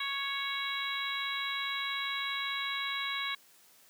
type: harmonic tone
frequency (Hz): 554.4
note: C#5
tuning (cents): 0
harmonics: 2 / 3 / 4 / 5 / 6 / 7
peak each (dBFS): -39 / -40 / -37 / -46 / -41 / -38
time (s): 0-3.35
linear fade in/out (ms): 5
effects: white hiss -61 dBFS RMS until 3.89 s + high-pass 150 Hz 12 dB/octave